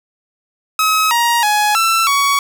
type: tone with pitch steps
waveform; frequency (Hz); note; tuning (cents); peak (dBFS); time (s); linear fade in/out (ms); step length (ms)
sawtooth; 1278 / 943 / 839 / 1337 / 1123; D#6 / A#5 / G#5 / E6 / C#6; +46 / +20 / +17 / +24 / +22; -8; 0.79-2.39; 2; 320
effects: 8-bit